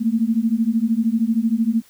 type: beating tone pair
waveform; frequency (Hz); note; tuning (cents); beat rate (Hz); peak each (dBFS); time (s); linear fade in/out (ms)
sine; 220 / 233; A3 / A#3; 0 / -1; 13; -19; 0-1.82; 20
effects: white hiss -53 dBFS RMS until 1.89 s